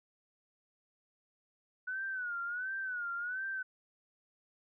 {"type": "tone with vibrato", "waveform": "sine", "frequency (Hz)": 1476, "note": "F#6", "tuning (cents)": -5, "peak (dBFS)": -35, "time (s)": [1.87, 3.63], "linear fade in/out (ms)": 10, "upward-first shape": "sine", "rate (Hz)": 1.4, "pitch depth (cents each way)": 110, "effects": []}